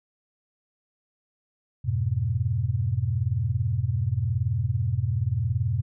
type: chord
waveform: sine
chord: F diminished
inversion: none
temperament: just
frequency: 87.31 / 104.77 / 125.72 Hz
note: F2 / Ab2 / Cb3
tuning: 0 / +16 / +31 cents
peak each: -29 / -26 / -26 dBFS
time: 1.84-5.82 s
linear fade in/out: 20 ms
effects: none